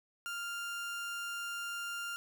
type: tone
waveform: 30% pulse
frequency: 1396.9 Hz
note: F6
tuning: in tune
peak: -35 dBFS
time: 0.26-2.16 s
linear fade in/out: 0 ms
effects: none